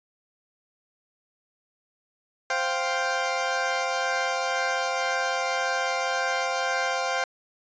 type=chord; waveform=20% pulse; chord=C suspended fourth; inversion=none; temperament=equal; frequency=523.3 / 698.5 / 784 Hz; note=C5 / F5 / G5; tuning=0 / 0 / 0 cents; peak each=-24 dBFS; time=2.5-7.24 s; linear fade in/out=2 ms; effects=resampled to 16000 Hz